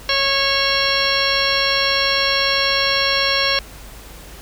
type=harmonic tone with a mistuned harmonic; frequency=550 Hz; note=C#5; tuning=14 cents flat; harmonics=1 / 2 / 3 / 4 / 5 / 6 / 7 / 8 / 10; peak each=-24 / -24 / -24 / -24 / -24 / -24 / -24 / -24 / -24 dBFS; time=0.09-3.59 s; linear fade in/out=2 ms; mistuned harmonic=7; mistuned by=+85 cents; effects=added 50 Hz sine -39 dBFS peak until 4.41 s + pink hiss -40 dBFS RMS until 4.41 s